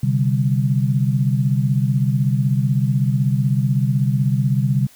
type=chord; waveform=sine; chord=C suspended second; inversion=none; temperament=equal; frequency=130.81 / 146.83 / 196 Hz; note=C3 / D3 / G3; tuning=0 / 0 / 0 cents; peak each=-17 / -20 / -22 dBFS; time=0.03-4.87 s; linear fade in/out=5 ms; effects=white hiss -49 dBFS RMS until 4.95 s